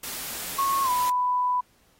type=noise; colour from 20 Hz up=white; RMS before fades=-34 dBFS; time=0.03-1.1 s; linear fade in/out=5 ms
type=tone with pitch glide; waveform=sine; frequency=1096 to 993.5 Hz; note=C#6 to B5; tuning=-20 to +10 cents; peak=-21 dBFS; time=0.58-1.61 s; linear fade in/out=10 ms; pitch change=-170 cents; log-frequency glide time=0.83-0.9 s
effects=pink hiss -63 dBFS RMS until 1.99 s + AAC 48 kbps